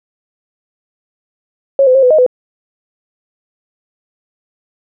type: tone with pitch steps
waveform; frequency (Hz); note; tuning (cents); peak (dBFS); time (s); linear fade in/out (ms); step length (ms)
sine; 548 / 510 / 536 / 501 / 622 / 502; C#5 / C5 / C5 / B4 / D#5 / B4; -20 / -44 / +42 / +25 / -1 / +28; -5; 1.79-2.264; 2; 79
effects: none